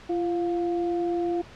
sine tone pair together, 343.1 / 705 Hz, F4 / F5, -31 / +16 cents, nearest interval octave, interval 1247 cents, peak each -24 / -32 dBFS, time 0.09-1.42 s, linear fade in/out 10 ms, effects pink hiss -47 dBFS RMS until 1.55 s + low-pass 4000 Hz 12 dB/octave

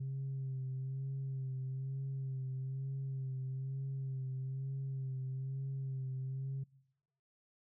sine tone with vibrato, 133.2 Hz, C3, 31 cents sharp, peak -35 dBFS, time 0-6.64 s, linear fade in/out 10 ms, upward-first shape sine, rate 1.1 Hz, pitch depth 30 cents each way, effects noise-tail reverb RT60 1.0 s tail -24 dB re dry + tanh soft clip ceiling -34 dBFS

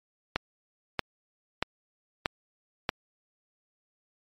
click train, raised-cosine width 0.3 ms, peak -9 dBFS, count 5, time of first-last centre 0.36-2.892 s, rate 1.58 Hz, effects MP3 64 kbps

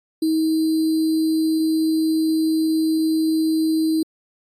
sine tone with sample-and-hold, 318 Hz, D#4, 38 cents sharp, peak -16 dBFS, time 0.22-4.03 s, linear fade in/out 5 ms, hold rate 4410 Hz, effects AAC 48 kbps

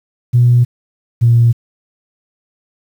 sine tone pair in turn, 121.5 / 117.56 Hz, B2 / A#2, -28 / +15 cents, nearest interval minor second, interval 57 cents, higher first, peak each -5 dBFS, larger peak neither, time 0.33-0.65 / 1.21-1.53 s, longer neither, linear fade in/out 20 ms, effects tanh soft clip ceiling -1 dBFS + 7-bit

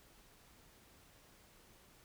silence, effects pink hiss -64 dBFS RMS until 2.04 s

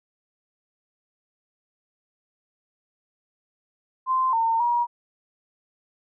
sine tone with pitch steps, 1039 / 909 / 955 Hz, C6 / A#5 / A#5, -12 / -44 / +42 cents, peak -19 dBFS, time 4.06-4.87 s, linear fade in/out 50 ms, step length 270 ms, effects none

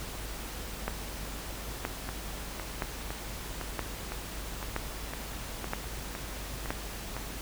two click trains, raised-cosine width 0.5 ms, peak -15 / -21 dBFS, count 7 / 11, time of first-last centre 0.88-6.705 / 2.09-7.166 s, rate 1.03 / 1.97 Hz, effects added 50 Hz sine -41 dBFS peak until 7.41 s + pink hiss -41 dBFS RMS until 7.41 s

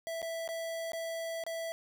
square tone with dropouts, 659.3 Hz, E5, in tune, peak -36 dBFS, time 0.07-1.72 s, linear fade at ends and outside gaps 0 ms, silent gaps 0.218-0.227 / 0.477-0.489 / 0.919-0.933 / 1.438-1.465 s, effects 12-bit

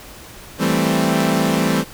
sawtooth chord, A minor seventh, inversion second, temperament equal, 164.81 / 196 / 220 / 261.6 Hz, E3 / G3 / A3 / C4, 0 / 0 / 0 / 0 cents, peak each -17 dBFS, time 0.58-1.85 s, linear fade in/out 50 ms, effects pink hiss -39 dBFS RMS until 1.93 s

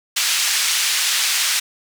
white band-pass noise, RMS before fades -19 dBFS, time 0.16-1.6 s, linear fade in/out 10 ms, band 1700 to 6800 Hz, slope 12 dB/octave, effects none

